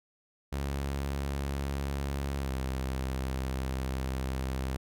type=tone with pitch glide; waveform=sawtooth; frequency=69.3 to 65.68 Hz; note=C#2 to C2; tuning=0 to +7 cents; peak=-27 dBFS; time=0.52-4.77 s; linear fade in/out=10 ms; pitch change=-93 cents; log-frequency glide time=2.4-2.51 s; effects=none